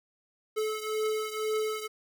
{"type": "beating tone pair", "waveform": "square", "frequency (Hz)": [432.1, 434.1], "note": ["A4", "A4"], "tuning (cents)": [-31, -23], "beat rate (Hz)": 2, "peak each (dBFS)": [-31, -35], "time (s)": [0.56, 1.88], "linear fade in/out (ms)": 20, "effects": []}